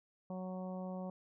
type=harmonic tone; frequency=185 Hz; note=F#3; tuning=in tune; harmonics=1 / 2 / 3 / 4 / 5 / 6; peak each=-41 / -53 / -46 / -51 / -55 / -58 dBFS; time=0.3-1.1 s; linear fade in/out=2 ms; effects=none